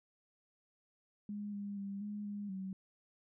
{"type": "tone with pitch steps", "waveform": "sine", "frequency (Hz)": [206.3, 202.3, 198.4, 207.4, 204.5, 190.4], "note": ["G#3", "G#3", "G3", "G#3", "G#3", "F#3"], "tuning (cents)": [-11, -45, 21, -2, -26, 50], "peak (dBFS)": -39, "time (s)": [1.29, 2.73], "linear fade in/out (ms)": 2, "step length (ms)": 240, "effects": []}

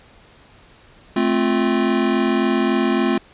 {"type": "chord", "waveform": "square", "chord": "F major", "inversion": "first", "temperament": "just", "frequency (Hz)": [218.3, 261.9, 349.2], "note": ["A3", "C4", "F4"], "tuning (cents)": [-13, 2, 0], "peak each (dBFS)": -21, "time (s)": [1.16, 3.18], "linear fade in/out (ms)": 5, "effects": ["pink hiss -49 dBFS RMS until 3.33 s", "resampled to 8000 Hz"]}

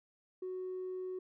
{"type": "tone with tanh clipping", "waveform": "triangle", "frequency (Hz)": 370, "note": "F#4", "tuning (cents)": 0, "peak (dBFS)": -38, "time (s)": [0.42, 1.19], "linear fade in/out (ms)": 5, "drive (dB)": 5, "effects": []}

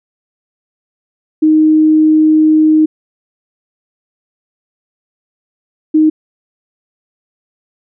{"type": "tone pair in turn", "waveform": "sine", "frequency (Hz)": [311.1, 311.1], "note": ["D#4", "D#4"], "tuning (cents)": [0, 0], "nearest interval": "unison", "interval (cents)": 0, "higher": "neither", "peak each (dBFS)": -5, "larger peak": "neither", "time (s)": [[1.42, 2.86], [5.94, 6.1]], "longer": "first", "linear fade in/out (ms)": 10, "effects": []}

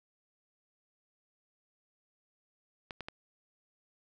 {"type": "clicks", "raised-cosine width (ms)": 0.3, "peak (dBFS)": -24, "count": 3, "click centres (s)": [2.908, 3.007, 3.085], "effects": []}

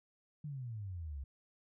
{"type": "exponential sweep", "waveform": "sine", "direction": "down", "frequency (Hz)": [154.1, 65.41], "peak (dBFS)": -40, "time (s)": [0.44, 1.24], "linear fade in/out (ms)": 5, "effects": []}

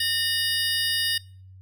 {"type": "tone cluster", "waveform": "square", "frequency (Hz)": [1827, 2913, 3697, 4860], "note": ["A#6", "F#7", "A#7", "D#8"], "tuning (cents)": [-35, -28, -15, -42], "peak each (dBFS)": -29, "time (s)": [0, 1.18], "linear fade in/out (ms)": 5, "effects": ["noise-tail reverb RT60 0.5 s tail -25 dB re dry", "added 94 Hz sine -44 dBFS peak until 1.61 s"]}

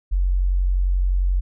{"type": "tone", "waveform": "sine", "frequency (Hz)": 45.72, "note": "F#1", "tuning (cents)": -20, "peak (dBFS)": -16, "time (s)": [0.11, 1.41], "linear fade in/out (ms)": 20, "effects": []}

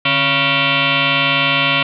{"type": "tone with frequency modulation", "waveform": "sine", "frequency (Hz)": 146.83, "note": "D3", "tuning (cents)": 0, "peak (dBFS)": -12, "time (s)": [0.05, 1.83], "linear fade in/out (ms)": 5, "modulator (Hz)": 417, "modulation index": 7.8, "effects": []}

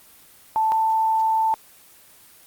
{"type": "tone pair in turn", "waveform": "sine", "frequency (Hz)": [880, 886.1], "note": ["A5", "A5"], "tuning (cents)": [0, 12], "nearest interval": "unison", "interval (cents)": 12, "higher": "second", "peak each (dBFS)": -17, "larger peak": "neither", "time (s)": [[0.56, 0.72], [0.72, 1.54]], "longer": "second", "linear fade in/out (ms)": 0, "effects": ["white hiss -50 dBFS RMS until 2.46 s", "Opus 24 kbps"]}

